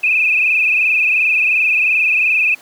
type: tone with frequency modulation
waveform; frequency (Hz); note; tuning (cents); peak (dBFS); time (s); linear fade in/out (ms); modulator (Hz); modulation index
sine; 2533; D#7; +30; -11; 0.03-2.55; 10; 22.8; 5
effects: pink hiss -43 dBFS RMS until 2.61 s + high-pass 300 Hz 12 dB/octave